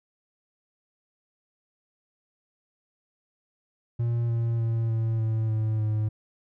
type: tone with pitch steps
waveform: triangle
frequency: 117.8 / 116.04 / 114.31 / 112.61 / 110.93 / 109.28 / 107.65 Hz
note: A#2 / A#2 / A#2 / A2 / A2 / A2 / A2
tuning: +19 / -7 / -33 / +41 / +15 / -11 / -37 cents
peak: -21 dBFS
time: 3.99-6.09 s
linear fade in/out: 10 ms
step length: 300 ms
effects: none